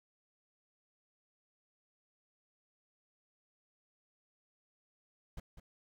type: noise with echo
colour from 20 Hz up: brown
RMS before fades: -43 dBFS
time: 5.37-5.4 s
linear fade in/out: 5 ms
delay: 200 ms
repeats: 1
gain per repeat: -9 dB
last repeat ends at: 5.6 s
effects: none